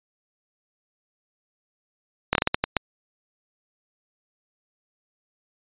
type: slowing click train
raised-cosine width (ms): 0.3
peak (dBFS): -3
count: 8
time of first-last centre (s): 2.33-2.767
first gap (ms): 22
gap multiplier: 1.34
effects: resampled to 8000 Hz